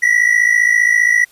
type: tone pair together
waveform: triangle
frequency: 1917.9 / 1973 Hz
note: A#6 / B6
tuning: +49 / -2 cents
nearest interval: unison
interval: 49 cents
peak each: -11 dBFS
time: 0.02-1.25 s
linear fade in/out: 10 ms
effects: white hiss -50 dBFS RMS until 1.31 s + resampled to 32000 Hz